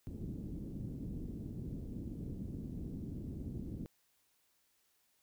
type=low-pass noise; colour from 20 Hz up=white; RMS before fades=-43 dBFS; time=0.07-3.86 s; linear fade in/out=0 ms; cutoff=270 Hz; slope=24 dB/octave; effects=white hiss -75 dBFS RMS until 5.22 s